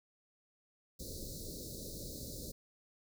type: band-stop noise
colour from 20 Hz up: pink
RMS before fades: -45 dBFS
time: 0.99-2.52 s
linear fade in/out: 10 ms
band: 600 to 3900 Hz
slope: 96 dB/octave
effects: none

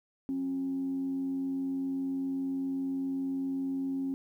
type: tone with frequency modulation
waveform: sine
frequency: 270 Hz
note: C#4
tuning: 45 cents flat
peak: -29 dBFS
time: 0.29-4.14 s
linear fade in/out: 0 ms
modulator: 92.5 Hz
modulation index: 0.22
effects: tanh soft clip ceiling -25 dBFS + 11-bit

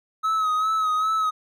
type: tone with vibrato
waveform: triangle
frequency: 1279 Hz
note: D#6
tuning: 47 cents sharp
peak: -18 dBFS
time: 0.23-1.31 s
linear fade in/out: 20 ms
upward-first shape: sine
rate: 2.5 Hz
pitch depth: 42 cents each way
effects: none

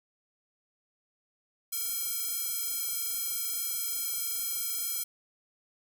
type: tone with high-pass filter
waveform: square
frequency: 461.6 Hz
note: A#4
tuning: 17 cents flat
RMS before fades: -33 dBFS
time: 1.72-5.04 s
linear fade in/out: 10 ms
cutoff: 8800 Hz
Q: 0.52
effects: none

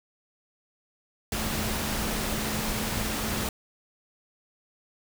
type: tone in noise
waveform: sine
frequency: 215.7 Hz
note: A3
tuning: 34 cents flat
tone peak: -35 dBFS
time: 1.32-3.49 s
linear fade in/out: 2 ms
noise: pink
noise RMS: -30 dBFS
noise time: 1.32-3.49 s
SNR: -8 dB
effects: none

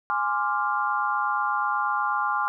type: chord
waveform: sine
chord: D half-diminished seventh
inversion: second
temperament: equal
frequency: 830.6 / 1046.5 / 1174.7 / 1396.9 Hz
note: Ab5 / C6 / D6 / F6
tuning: 0 / 0 / 0 / 0 cents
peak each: -28 dBFS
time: 0.1-2.48 s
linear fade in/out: 0 ms
effects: none

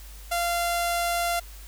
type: tone with low-pass filter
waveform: sawtooth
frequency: 691 Hz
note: F5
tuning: 19 cents flat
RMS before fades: -26 dBFS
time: 0.31-1.4 s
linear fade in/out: 10 ms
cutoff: 12000 Hz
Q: 1.9
effects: added 50 Hz sine -41 dBFS peak until 1.67 s + white hiss -49 dBFS RMS until 1.67 s

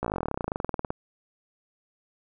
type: slowing click train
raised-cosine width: 1 ms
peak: -14 dBFS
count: 28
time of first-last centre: 0.03-0.905 s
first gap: 16 ms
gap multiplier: 1.05
effects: none

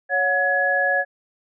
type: tone cluster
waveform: sine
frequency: 557 / 727 / 1687 Hz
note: C#5 / F#5 / G#6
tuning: +8 / -31 / +27 cents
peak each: -24 / -24 / -19 dBFS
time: 0.09-1.05 s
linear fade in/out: 50 ms
effects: none

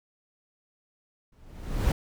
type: noise with exponential growth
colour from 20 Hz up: brown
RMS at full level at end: -19 dBFS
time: 1.32-1.92 s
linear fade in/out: 5 ms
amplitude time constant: 130 ms
effects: none

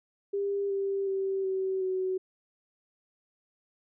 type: tone with pitch steps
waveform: sine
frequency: 400 / 393.4 / 386.8 / 380.4 / 374.1 Hz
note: G4 / G4 / G4 / F#4 / F#4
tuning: +35 / +6 / -23 / +48 / +19 cents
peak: -27 dBFS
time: 0.33-2.18 s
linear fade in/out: 10 ms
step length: 370 ms
effects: none

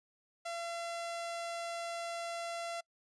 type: tone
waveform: sawtooth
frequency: 680 Hz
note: F5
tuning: 46 cents flat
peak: -34 dBFS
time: 0.45-2.81 s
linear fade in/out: 10 ms
effects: noise-tail reverb RT60 0.1 s tail -26 dB re dry + resampled to 22050 Hz

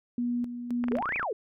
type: tone with tremolo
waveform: sine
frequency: 241.7 Hz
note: B3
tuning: 37 cents flat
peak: -26 dBFS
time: 0.18-1.01 s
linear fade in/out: 2 ms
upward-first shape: square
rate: 1.9 Hz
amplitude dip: 60%
type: clicks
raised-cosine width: 0.5 ms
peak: -21 dBFS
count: 12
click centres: 0.84 / 0.884 / 0.92 / 0.954 / 0.986 / 1.025 / 1.057 / 1.091 / 1.123 / 1.16 / 1.196 / 1.229 s
type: exponential two-way sweep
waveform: sine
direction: up then down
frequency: 378.1 to 2602 to 378.1 Hz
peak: -28 dBFS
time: 0.91-1.33 s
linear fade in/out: 5 ms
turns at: 1.16 s
effects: none

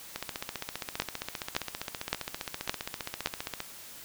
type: two click trains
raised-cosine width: 0.2 ms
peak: -16 / -9 dBFS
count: 53 / 5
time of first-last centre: 0.16-3.604 / 1-3.26 s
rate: 15.1 / 1.77 Hz
effects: white hiss -47 dBFS RMS until 4.04 s

